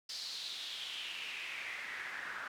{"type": "noise with band-pass filter sweep", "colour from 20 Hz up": "pink", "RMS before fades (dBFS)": -43, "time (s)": [0.09, 2.48], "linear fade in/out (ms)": 5, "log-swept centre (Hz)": [4700, 1500], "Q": 4.4, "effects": []}